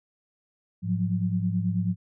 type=tone cluster; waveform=sine; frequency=106.1 / 176.5 / 185.8 Hz; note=G#2 / F3 / F#3; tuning=+38 / +19 / +7 cents; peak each=-28 / -26 / -30 dBFS; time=0.82-1.96 s; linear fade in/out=50 ms; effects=none